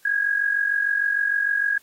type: tone with amplitude modulation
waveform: sine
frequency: 1644 Hz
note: G#6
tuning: 18 cents flat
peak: -16 dBFS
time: 0.05-1.78 s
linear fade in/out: 5 ms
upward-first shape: sine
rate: 46.6 Hz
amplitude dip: 70%
effects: white hiss -57 dBFS RMS until 1.82 s + AAC 48 kbps